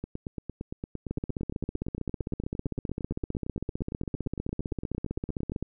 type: two click trains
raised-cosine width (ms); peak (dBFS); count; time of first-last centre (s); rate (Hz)
3; -18 / -21; 71 / 49; 1.11-5.626 / 0.04-5.519; 15.5 / 8.76
effects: none